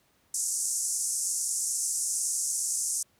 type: band-pass noise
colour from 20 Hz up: white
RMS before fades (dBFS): -30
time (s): 0.34-3.03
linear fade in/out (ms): 5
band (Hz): 5900 to 10000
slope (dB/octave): 48
effects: pink hiss -67 dBFS RMS until 3.19 s + high-pass 60 Hz 12 dB/octave